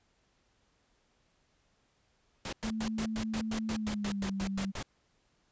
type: noise bursts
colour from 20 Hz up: pink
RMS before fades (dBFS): -38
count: 14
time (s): 2.45-4.828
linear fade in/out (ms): 2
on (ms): 77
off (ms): 100
type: tone with pitch glide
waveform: sine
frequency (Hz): 220 to 194.87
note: A3 to G3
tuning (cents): 0 to -10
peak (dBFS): -32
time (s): 2.63-4.72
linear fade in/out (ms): 20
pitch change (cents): -210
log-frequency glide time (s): 3.72-4.27
effects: pink hiss -72 dBFS RMS until 5.51 s + resampled to 16000 Hz